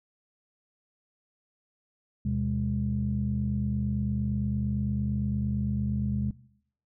sine tone cluster, 76.3 / 125.1 / 204.9 Hz, D#2 / B2 / G#3, -33 / +23 / -23 cents, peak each -31 / -29 / -29 dBFS, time 2.25-6.31 s, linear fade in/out 5 ms, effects noise-tail reverb RT60 0.7 s tail -20 dB re dry + tanh soft clip ceiling -17 dBFS

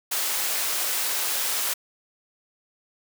white high-pass noise, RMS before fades -26 dBFS, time 0.11-1.74 s, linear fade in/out 10 ms, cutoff 460 Hz, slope 12 dB/octave, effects none

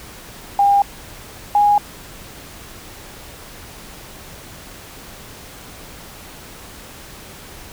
sine tone pair in turn, 804 / 823.7 Hz, G5 / G#5, +44 / -14 cents, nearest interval unison, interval 42 cents, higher second, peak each -10 dBFS, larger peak neither, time 0.59-0.82 / 1.55-1.78 s, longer neither, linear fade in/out 2 ms, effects pink hiss -38 dBFS RMS until 7.72 s

